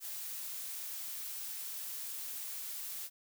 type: noise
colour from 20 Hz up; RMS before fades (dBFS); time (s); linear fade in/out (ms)
blue; -42; 0-3.1; 50
effects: none